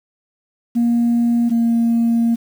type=tone pair in turn; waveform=sine; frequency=236 / 232.1 Hz; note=A#3 / A#3; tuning=+22 / -7 cents; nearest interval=unison; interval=29 cents; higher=first; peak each=-11 dBFS; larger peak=neither; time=0.75-1.5 / 1.5-2.36 s; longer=second; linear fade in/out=20 ms; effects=tanh soft clip ceiling -10 dBFS + 7-bit